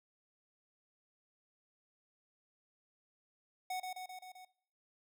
square tone with echo, 740 Hz, F#5, in tune, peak -37 dBFS, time 3.7-3.8 s, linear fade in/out 5 ms, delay 130 ms, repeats 5, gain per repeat -3 dB, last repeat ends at 4.45 s, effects noise-tail reverb RT60 0.6 s tail -20 dB re dry

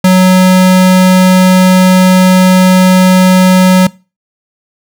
square tone, 185 Hz, F#3, in tune, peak -3 dBFS, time 0.04-3.87 s, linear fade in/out 5 ms, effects noise-tail reverb RT60 0.3 s tail -22 dB re dry

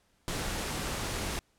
pink noise, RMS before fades -34 dBFS, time 0.28-1.39 s, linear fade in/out 0 ms, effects pink hiss -70 dBFS RMS until 1.58 s + low-pass 11000 Hz 12 dB/octave

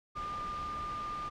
sine tone in noise, 1203 Hz, D6, 41 cents sharp, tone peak -36 dBFS, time 0.15-1.3 s, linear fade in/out 20 ms, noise pink, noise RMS -45 dBFS, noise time 0.15-1.3 s, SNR +6 dB, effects low-pass 4000 Hz 12 dB/octave

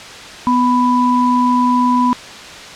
sine tone pair together, 248 / 992 Hz, B3 / B5, +7 / +7 cents, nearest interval 2 octaves, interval 2400 cents, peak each -13 dBFS, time 0.47-2.13 s, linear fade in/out 0 ms, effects white hiss -32 dBFS RMS until 2.75 s + low-pass 5000 Hz 12 dB/octave

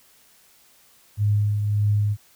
sine tone with tremolo, 103.9 Hz, G#2, 1 cent sharp, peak -16 dBFS, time 1.17-2.17 s, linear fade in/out 50 ms, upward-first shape triangle, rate 1.7 Hz, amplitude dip 45%, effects white hiss -56 dBFS RMS until 2.35 s

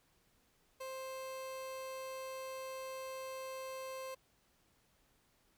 30% pulse tone, 525 Hz, C5, 6 cents sharp, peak -40 dBFS, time 0.8-4.15 s, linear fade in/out 10 ms, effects pink hiss -73 dBFS RMS until 5.57 s

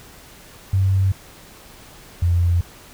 sine tone pair in turn, 95.9 / 86.75 Hz, G2 / F2, -37 / -11 cents, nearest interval major second, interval 174 cents, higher first, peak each -14 dBFS, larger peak neither, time 0.73-1.12 / 2.22-2.61 s, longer neither, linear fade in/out 5 ms, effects pink hiss -44 dBFS RMS until 2.93 s

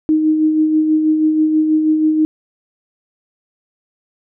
sine tone with tremolo, 311.1 Hz, D#4, in tune, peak -9 dBFS, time 0.09-2.25 s, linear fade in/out 0 ms, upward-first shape sine, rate 6.2 Hz, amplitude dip 40%, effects none

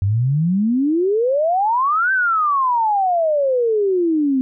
sine exponential two-way sweep, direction up then down, 93.7 to 1575 to 255.4 Hz, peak -14 dBFS, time 0.02-4.41 s, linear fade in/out 0 ms, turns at 2.12 s, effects none

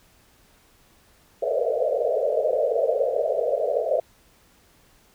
white band-pass noise, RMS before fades -23 dBFS, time 1.42-4 s, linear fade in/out 5 ms, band 440 to 660 Hz, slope 96 dB/octave, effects pink hiss -58 dBFS RMS until 5.14 s

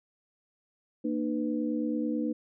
sine tone cluster, 232.8 / 302 / 494.6 Hz, A#3 / D4 / B4, -2 / +48 / +3 cents, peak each -31 / -30 / -37 dBFS, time 1.04-2.33 s, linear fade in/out 10 ms, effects none

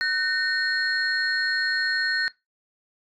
sine tone cluster, 1508 / 1829 / 4267 Hz, F#6 / A#6 / C8, +32 / -33 / +33 cents, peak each -26 / -24 / -28 dBFS, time 0.01-2.28 s, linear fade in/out 0 ms, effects noise-tail reverb RT60 0.2 s tail -20 dB re dry + tanh soft clip ceiling -13 dBFS

